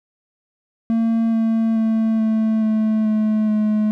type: tone with pitch steps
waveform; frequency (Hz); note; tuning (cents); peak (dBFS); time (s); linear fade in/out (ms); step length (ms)
triangle; 227.1 / 224.8 / 222.4 / 220.1 / 217.8 / 215.6 / 213.4; A#3 / A3 / A3 / A3 / A3 / A3 / G#3; -45 / +37 / +19 / +1 / -17 / -35 / +47; -13; 0.9-3.91; 0; 430
effects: none